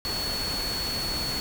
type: tone in noise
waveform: sine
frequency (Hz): 4400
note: C#8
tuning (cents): -14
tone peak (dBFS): -29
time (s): 0.05-1.4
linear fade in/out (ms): 0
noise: pink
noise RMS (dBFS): -33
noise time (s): 0.05-1.4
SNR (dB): +1
effects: none